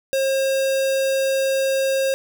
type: tone with notch filter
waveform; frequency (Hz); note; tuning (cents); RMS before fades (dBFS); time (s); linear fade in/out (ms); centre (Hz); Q
square; 537; C5; +45; -20; 0.13-2.14; 0; 1300; 1.7
effects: none